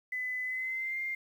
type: tone with pitch glide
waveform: sine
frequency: 2009 to 2108 Hz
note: B6 to C7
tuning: +29 to +12 cents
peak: -32 dBFS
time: 0.12-1.15 s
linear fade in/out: 5 ms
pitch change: +83 cents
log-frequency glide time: 0.44-1 s
effects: 10-bit